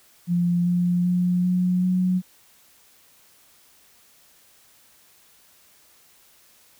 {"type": "tone with pitch steps", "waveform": "sine", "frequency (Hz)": [174.4, 176.53, 178.68, 180.86, 183.07], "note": ["F3", "F3", "F3", "F#3", "F#3"], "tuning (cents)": [-2, 19, 40, -39, -18], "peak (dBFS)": -18, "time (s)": [0.27, 2.22], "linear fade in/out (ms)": 50, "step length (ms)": 390, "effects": ["white hiss -56 dBFS RMS until 6.79 s"]}